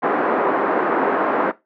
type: band-pass noise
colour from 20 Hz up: pink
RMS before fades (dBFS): -19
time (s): 0.02-1.52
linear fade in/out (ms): 20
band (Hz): 290 to 1500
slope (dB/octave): 24
effects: noise-tail reverb RT60 0.2 s tail -17 dB re dry